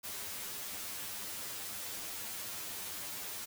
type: noise with comb filter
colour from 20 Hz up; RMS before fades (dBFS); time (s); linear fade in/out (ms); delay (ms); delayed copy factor
white; -42; 0.03-3.46; 20; 10; +0.8
effects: none